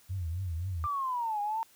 sine tone with vibrato, 88 Hz, F2, 14 cents sharp, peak -31 dBFS, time 0.09-0.87 s, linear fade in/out 20 ms, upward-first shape triangle, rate 3.8 Hz, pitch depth 190 cents each way
sine linear two-way sweep, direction down then up, 1195 to 813 to 914 Hz, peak -29 dBFS, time 0.84-1.63 s, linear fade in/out 0 ms, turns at 1.41 s
effects tanh soft clip ceiling -20 dBFS + white hiss -61 dBFS RMS until 1.75 s

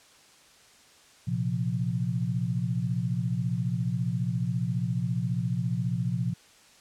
sine chord, Bb suspended second, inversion none, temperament just, 116.54 / 131.11 / 174.81 Hz, Bb2 / C3 / F3, 0 / +4 / +2 cents, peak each -30 dBFS, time 1.27-6.34 s, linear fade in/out 10 ms, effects white hiss -56 dBFS RMS until 6.8 s + low-pass 8000 Hz 12 dB/octave

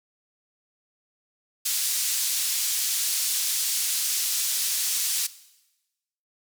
pink band-pass noise, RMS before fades -26 dBFS, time 1.65-5.27 s, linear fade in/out 10 ms, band 5100 to 15000 Hz, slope 12 dB/octave, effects noise-tail reverb RT60 1.0 s tail -17 dB re dry

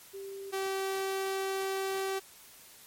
sine / sawtooth tone pair in turn, 392 / 385.9 Hz, G4 / G4, 0 / -27 cents, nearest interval unison, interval 27 cents, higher first, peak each -39 / -27 dBFS, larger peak second, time 0.13-0.52 / 0.52-2.2 s, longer second, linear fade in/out 20 ms, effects white hiss -54 dBFS RMS until 2.86 s + MP3 64 kbps

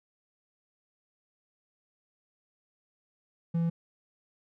triangle tone, 167.4 Hz, E3, 27 cents sharp, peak -23 dBFS, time 3.54-3.7 s, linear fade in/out 10 ms, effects none

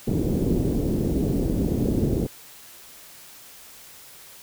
white low-pass noise, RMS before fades -23 dBFS, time 0.07-2.27 s, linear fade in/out 10 ms, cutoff 370 Hz, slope 24 dB/octave, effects white hiss -46 dBFS RMS until 4.42 s

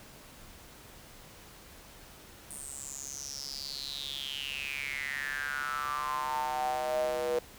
square tone with high-pass filter sweep, 69.3 Hz, C#2, in tune, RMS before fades -35 dBFS, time 2.5-7.39 s, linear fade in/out 5 ms, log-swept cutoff 9200 to 490 Hz, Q 9.2, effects pink hiss -52 dBFS RMS until 7.58 s

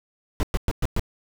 brown noise bursts, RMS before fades -21 dBFS, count 5, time 0.4-0.995 s, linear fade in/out 0 ms, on 31 ms, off 110 ms, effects none

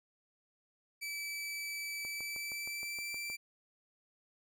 sawtooth tone with pitch glide, 2308 to 2342 Hz, D7 to D7, -31 to -5 cents, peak -35 dBFS, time 1.01-3.37 s, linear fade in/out 20 ms, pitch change +26 cents, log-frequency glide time 2.05-3.15 s
click train, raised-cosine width 1 ms, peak -38 dBFS, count 9, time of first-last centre 2.05-3.3 s, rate 6.4 Hz
effects none

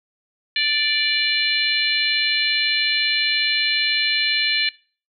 harmonic tone, 587.3 Hz, D5, in tune, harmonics 3 / 4 / 5 / 6 / 7, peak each -26 / -23 / -25 / -27 / -23 dBFS, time 0.56-4.69 s, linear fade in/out 2 ms, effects noise-tail reverb RT60 0.4 s tail -21 dB re dry

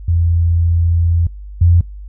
sine tone pair in turn, 84.6 / 86.33 Hz, E2 / F2, +45 / -19 cents, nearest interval unison, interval 36 cents, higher second, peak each -10 / -6 dBFS, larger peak second, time 0.08-1.27 / 1.61-1.81 s, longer first, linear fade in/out 5 ms, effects noise-tail reverb RT60 0.2 s tail -26 dB re dry + added 50 Hz sine -28 dBFS peak until 2.08 s

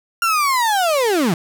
35% pulse linear sweep, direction down, 1396.9 to 150.1 Hz, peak -13 dBFS, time 0.22-1.34 s, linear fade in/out 2 ms, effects none

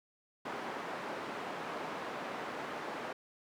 white band-pass noise, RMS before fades -41 dBFS, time 0.45-3.13 s, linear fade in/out 5 ms, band 230 to 1200 Hz, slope 12 dB/octave, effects none

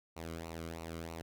sawtooth tone with flanger, 82.41 Hz, E2, in tune, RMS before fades -44 dBFS, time 0.16-1.22 s, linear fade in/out 10 ms, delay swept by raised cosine 0.59 to 1.17 ms, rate 3.1 Hz, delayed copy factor -0.7, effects none

